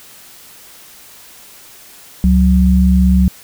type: tone pair together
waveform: sine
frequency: 69.06 / 184.8 Hz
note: C#2 / F#3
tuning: -6 / -2 cents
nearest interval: octave + perfect fourth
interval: 1704 cents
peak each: -10 dBFS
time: 2.24-3.28 s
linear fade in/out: 0 ms
effects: white hiss -40 dBFS RMS until 3.43 s